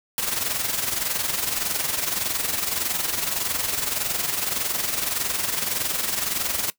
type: noise with amplitude modulation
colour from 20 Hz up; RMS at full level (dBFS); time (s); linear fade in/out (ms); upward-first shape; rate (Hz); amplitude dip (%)
white; -23; 0.18-6.7; 0; sine; 21.7; 60
effects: noise-tail reverb RT60 0.1 s tail -19 dB re dry